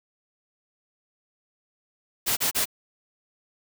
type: noise bursts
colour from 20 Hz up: white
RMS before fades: -24 dBFS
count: 3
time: 2.26-2.656 s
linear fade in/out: 20 ms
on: 110 ms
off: 33 ms
effects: none